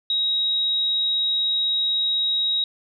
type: tone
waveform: sine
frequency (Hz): 3806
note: A#7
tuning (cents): +35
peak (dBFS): -19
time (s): 0.1-2.64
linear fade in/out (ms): 2
effects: none